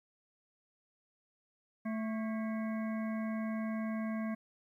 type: harmonic tone with a mistuned harmonic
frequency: 220.1 Hz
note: A3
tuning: 1 cent sharp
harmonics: 1 / 3 / 5 / 7 / 9 / 10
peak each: -34 / -44 / -48 / -51 / -53 / -54 dBFS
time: 1.85-4.35 s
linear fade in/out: 10 ms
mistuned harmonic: 7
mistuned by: +86 cents
effects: 12-bit